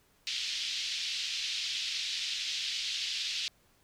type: band-pass noise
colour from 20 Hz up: pink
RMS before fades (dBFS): -35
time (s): 0.27-3.48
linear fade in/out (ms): 0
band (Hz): 2900 to 5000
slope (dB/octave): 24
effects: pink hiss -67 dBFS RMS until 3.83 s